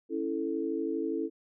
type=chord; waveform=sine; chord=A major; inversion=first; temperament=equal; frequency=277.2 / 329.6 / 440 Hz; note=C#4 / E4 / A4; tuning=0 / 0 / 0 cents; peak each=-35 / -32 / -34 dBFS; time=0.09-1.3 s; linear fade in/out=50 ms; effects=none